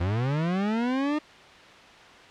40% pulse linear sweep, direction up, 82.41 to 307.3 Hz, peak -23 dBFS, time 0-1.19 s, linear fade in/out 10 ms, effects white hiss -48 dBFS RMS until 2.3 s + low-pass 3000 Hz 12 dB/octave

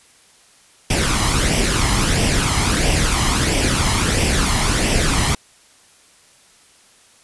pink noise with flanger, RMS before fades -17 dBFS, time 0.9-5.35 s, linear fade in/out 5 ms, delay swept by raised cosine 0.36 to 1 ms, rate 1.5 Hz, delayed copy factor +0.55, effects white hiss -51 dBFS RMS until 7.23 s + resampled to 24000 Hz

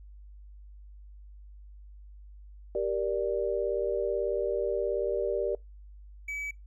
sine chord, G minor, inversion none, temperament just, 392 / 470.4 / 588 Hz, G4 / Bb4 / D5, 0 / +16 / +2 cents, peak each -31 dBFS, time 2.75-5.55 s, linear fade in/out 2 ms
triangle tone, 2286 Hz, D7, 47 cents flat, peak -31 dBFS, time 6.28-6.51 s, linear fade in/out 5 ms
effects noise-tail reverb RT60 0.2 s tail -26 dB re dry + added 50 Hz sine -46 dBFS peak until 6.66 s

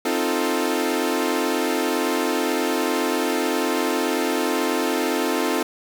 sawtooth chord, F dominant seventh, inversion second, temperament equal, 261.6 / 311.1 / 349.2 / 440 Hz, C4 / Eb4 / F4 / A4, 0 / 0 / 0 / 0 cents, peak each -22 dBFS, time 0.05-5.63 s, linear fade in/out 5 ms, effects 7-bit

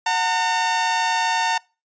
sawtooth tone pair together, 736 / 907.9 Hz, F#5 / A#5, -9 / -46 cents, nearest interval major third, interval 363 cents, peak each -22 / -15 dBFS, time 0.06-1.58 s, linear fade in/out 5 ms, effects noise-tail reverb RT60 0.3 s tail -25 dB re dry + resampled to 16000 Hz

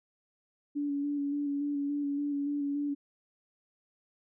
sine tone with vibrato, 286.3 Hz, D4, 44 cents flat, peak -29 dBFS, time 0.75-2.95 s, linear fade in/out 20 ms, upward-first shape square, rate 3.5 Hz, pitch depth 18 cents each way, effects none

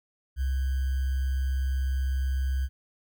sine tone with sample-and-hold, 66 Hz, C2, 16 cents sharp, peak -24 dBFS, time 0.36-2.69 s, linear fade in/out 50 ms, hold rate 1575 Hz, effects none

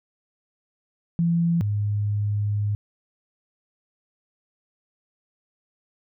sine tone pair in turn, 169.3 / 103.5 Hz, E3 / G#2, +46 / -5 cents, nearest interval major sixth, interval 851 cents, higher first, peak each -18 / -21 dBFS, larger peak first, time 1.19-1.61 / 1.61-2.75 s, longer second, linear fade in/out 0 ms, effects none

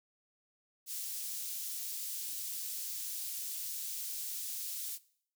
white high-pass noise, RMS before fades -40 dBFS, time 0.86-4.99 s, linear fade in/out 50 ms, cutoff 4700 Hz, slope 12 dB/octave, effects noise-tail reverb RT60 0.6 s tail -20 dB re dry

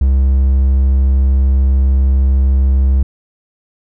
triangle tone, 66.6 Hz, C2, 31 cents sharp, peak -6 dBFS, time 0.01-3.03 s, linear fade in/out 5 ms, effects none

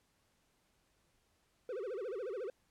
triangle tone with vibrato, 440 Hz, A4, in tune, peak -36 dBFS, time 1.69-2.5 s, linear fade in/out 2 ms, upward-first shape sine, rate 14 Hz, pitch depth 290 cents each way, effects pink hiss -75 dBFS RMS until 2.7 s + low-pass 12000 Hz 12 dB/octave

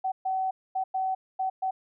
sine tone bursts at uneven times, 758 Hz, F#5, 42 cents sharp, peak -25 dBFS, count 6, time 0.04-0.12 / 0.25-0.51 / 0.75-0.84 / 0.94-1.15 / 1.39-1.5 / 1.62-1.71 s, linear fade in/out 10 ms, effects none

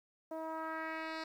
10% pulse tone with low-pass filter sweep, 319.9 Hz, D#4, 48 cents sharp, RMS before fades -41 dBFS, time 0.31-1.24 s, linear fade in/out 5 ms, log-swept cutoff 650 to 4500 Hz, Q 1.8, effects 11-bit

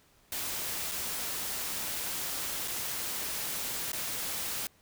white noise with dropouts, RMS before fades -35 dBFS, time 0.32-4.67 s, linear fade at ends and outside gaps 1 ms, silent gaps 0.914-0.918 / 2.677-2.681 / 3.918-3.931 s, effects pink hiss -64 dBFS RMS until 4.81 s

